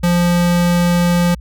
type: tone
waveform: square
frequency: 174.61 Hz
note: F3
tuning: in tune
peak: -12 dBFS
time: 0.03-1.35 s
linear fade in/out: 10 ms
effects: added 60 Hz sine -29 dBFS peak until 1.4 s